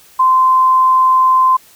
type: tone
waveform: sine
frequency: 1036 Hz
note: C6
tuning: 17 cents flat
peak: -7 dBFS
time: 0.19-1.57 s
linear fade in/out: 10 ms
effects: white hiss -45 dBFS RMS until 1.75 s